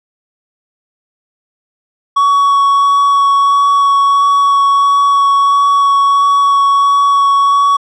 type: tone with vibrato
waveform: triangle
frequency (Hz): 1121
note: C#6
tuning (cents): +19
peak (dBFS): -5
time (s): 2.16-7.77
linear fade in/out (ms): 10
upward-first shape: sine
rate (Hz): 1.5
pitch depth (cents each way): 8
effects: resampled to 22050 Hz